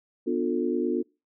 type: chord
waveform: sine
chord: B half-diminished seventh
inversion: none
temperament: just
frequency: 246.9 / 296.3 / 355.6 / 444.5 Hz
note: B3 / D4 / F4 / A4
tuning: 0 / +15 / +31 / +18 cents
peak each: -29 / -30 / -27 / -31 dBFS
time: 0.26-1.03 s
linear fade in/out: 20 ms
effects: noise-tail reverb RT60 0.3 s tail -26 dB re dry